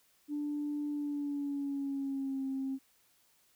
sine tone with pitch glide, 293.7 to 267.8 Hz, D4 to C4, 0 to +40 cents, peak -32 dBFS, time 0.28-2.79 s, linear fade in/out 50 ms, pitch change -160 cents, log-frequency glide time 0.9-2.45 s, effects tanh soft clip ceiling -28 dBFS + white hiss -69 dBFS RMS until 3.55 s

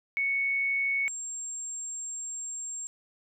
sine tone pair in turn, 2217 / 7457 Hz, C#7 / A#8, 0 / 0 cents, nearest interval octave + major sixth, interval 2100 cents, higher second, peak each -25 / -34 dBFS, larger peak first, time 0.17-1.08 / 1.08-2.87 s, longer second, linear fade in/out 0 ms, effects none

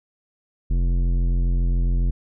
triangle tone with tanh clipping, 43.65 Hz, F1, in tune, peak -19 dBFS, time 0.7-2.11 s, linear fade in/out 10 ms, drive 17 dB, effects none

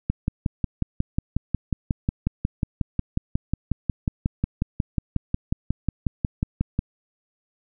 click train, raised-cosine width 5 ms, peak -9 dBFS, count 38, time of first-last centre 0.1-6.791 s, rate 5.53 Hz, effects none

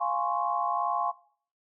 sine chord, Db major seventh, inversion first, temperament equal, 698.5 / 830.6 / 1046.5 / 1108.7 Hz, F5 / Ab5 / C6 / Db6, 0 / 0 / 0 / 0 cents, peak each -31 dBFS, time 0-1.12 s, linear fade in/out 20 ms, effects noise-tail reverb RT60 0.5 s tail -19 dB re dry

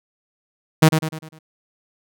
sawtooth tone with echo, 158 Hz, D#3, 27 cents sharp, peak -4 dBFS, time 0.82-0.89 s, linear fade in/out 10 ms, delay 100 ms, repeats 5, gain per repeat -7 dB, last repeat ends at 1.39 s, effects none

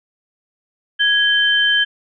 sine tone pair together, 1661.2 / 3104 Hz, G#6 / G7, 0 / -18 cents, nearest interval major seventh, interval 1082 cents, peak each -15 dBFS, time 0.99-1.85 s, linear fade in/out 20 ms, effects none

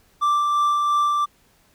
triangle tone with tremolo, 1174.7 Hz, D6, in tune, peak -14 dBFS, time 0.21-1.26 s, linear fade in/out 20 ms, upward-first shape sine, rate 2.9 Hz, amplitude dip 25%, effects pink hiss -59 dBFS RMS until 1.74 s

